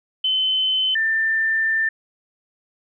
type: tone pair in turn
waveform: sine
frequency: 3053 / 1785.9 Hz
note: G7 / A6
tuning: -46 / +25 cents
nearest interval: major sixth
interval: 929 cents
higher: first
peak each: -17 dBFS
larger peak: neither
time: 0.24-0.95 / 0.95-1.89 s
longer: second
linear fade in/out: 5 ms
effects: none